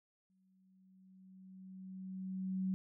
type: tone with exponential growth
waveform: sine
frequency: 188.3 Hz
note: F#3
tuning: 31 cents sharp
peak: -32 dBFS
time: 0.3-2.74 s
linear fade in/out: 0 ms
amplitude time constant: 530 ms
effects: none